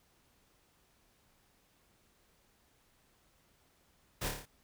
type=noise with echo; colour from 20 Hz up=pink; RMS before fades=-37 dBFS; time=4.21-4.29 s; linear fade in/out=10 ms; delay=28 ms; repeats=6; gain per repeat=-3 dB; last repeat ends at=4.458 s; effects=pink hiss -70 dBFS RMS until 4.63 s